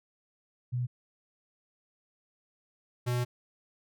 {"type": "tone pair in turn", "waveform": ["sine", "square"], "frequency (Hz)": [123.47, 122.69], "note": ["B2", "B2"], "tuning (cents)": [0, -11], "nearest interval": "unison", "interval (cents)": 11, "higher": "first", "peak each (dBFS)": -28, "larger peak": "neither", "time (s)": [[0.72, 0.87], [3.06, 3.25]], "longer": "second", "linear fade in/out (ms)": 20, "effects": []}